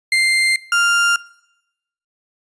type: tone pair in turn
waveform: 35% pulse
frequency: 2093 / 1396.9 Hz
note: C7 / F6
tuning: 0 / 0 cents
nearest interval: perfect fifth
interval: 700 cents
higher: first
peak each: -11 dBFS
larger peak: neither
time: 0.12-0.56 / 0.72-1.16 s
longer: neither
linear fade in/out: 2 ms
effects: noise-tail reverb RT60 0.9 s tail -22 dB re dry + resampled to 22050 Hz